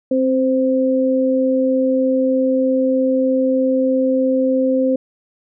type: tone pair together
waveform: sine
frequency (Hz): 263.2 / 520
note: C4 / C5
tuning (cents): +10 / -11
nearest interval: octave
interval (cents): 1179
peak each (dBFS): -16 / -16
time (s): 0.11-4.96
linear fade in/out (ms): 5
effects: none